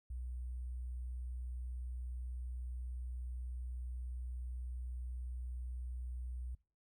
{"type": "tone with sample-and-hold", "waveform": "sine", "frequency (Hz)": 61.74, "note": "B1", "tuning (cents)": 0, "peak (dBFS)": -40, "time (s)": [0.1, 6.55], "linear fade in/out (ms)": 5, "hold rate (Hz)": 8820, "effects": ["noise-tail reverb RT60 0.4 s tail -23 dB re dry"]}